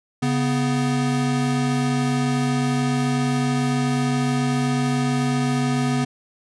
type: tone pair together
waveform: square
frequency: 139.5 / 248.3 Hz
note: C#3 / B3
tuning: +11 / +9 cents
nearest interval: minor seventh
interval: 998 cents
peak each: -23 / -22 dBFS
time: 0.22-6.05 s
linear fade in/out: 10 ms
effects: resampled to 22050 Hz